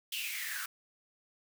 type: noise with high-pass filter sweep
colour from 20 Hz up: white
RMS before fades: -38 dBFS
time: 0.12-0.66 s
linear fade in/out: 5 ms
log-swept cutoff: 3000 to 1400 Hz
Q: 7.7
effects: none